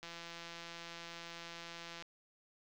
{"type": "click train", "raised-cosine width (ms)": 0.2, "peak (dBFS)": -30, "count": 338, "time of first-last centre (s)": [0.03, 2.024], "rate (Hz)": 169, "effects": ["low-pass 7000 Hz 12 dB/octave", "10-bit"]}